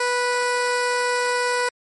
15% pulse tone, 491.7 Hz, B4, 8 cents flat, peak -13 dBFS, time 0-1.69 s, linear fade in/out 5 ms, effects MP3 48 kbps

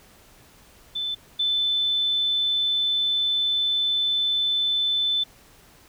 sine tone pair in turn, 3520 / 3520 Hz, A7 / A7, 0 / 0 cents, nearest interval unison, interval 0 cents, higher neither, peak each -25 / -20 dBFS, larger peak second, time 0.95-1.15 / 1.39-5.24 s, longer second, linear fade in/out 10 ms, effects pink hiss -53 dBFS RMS until 5.88 s

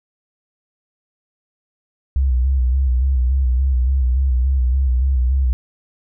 sine tone with vibrato, 64.5 Hz, C2, 24 cents flat, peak -13 dBFS, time 2.16-5.53 s, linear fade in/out 0 ms, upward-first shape square, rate 3.5 Hz, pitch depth 65 cents each way, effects none

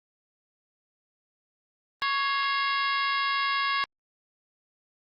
harmonic tone with a mistuned harmonic, 554.4 Hz, C#5, in tune, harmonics 2 / 3 / 4 / 5 / 6 / 7 / 8 / 9, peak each -27 / -31 / -33 / -35 / -37 / -38 / -39 / -40 dBFS, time 2.02-3.84 s, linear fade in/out 0 ms, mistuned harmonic 4, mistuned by -71 cents, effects Opus 24 kbps

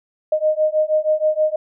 sine beating tone pair, 615 / 621.3 Hz, D#5 / D#5, -20 / -3 cents, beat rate 6.3 Hz, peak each -18 dBFS, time 0.32-1.56 s, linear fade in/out 5 ms, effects none

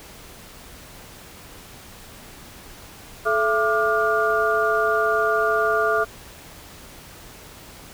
sine tone cluster, 432.9 / 671 / 1184 / 1424 Hz, A4 / E5 / D6 / F6, -28 / +31 / +14 / +33 cents, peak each -23 dBFS, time 3.25-6.05 s, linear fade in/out 20 ms, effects pink hiss -43 dBFS RMS until 7.93 s

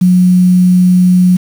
sine tone with quantisation, 181.2 Hz, F#3, 36 cents flat, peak -4 dBFS, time 0.01-1.37 s, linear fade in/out 10 ms, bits 5, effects none

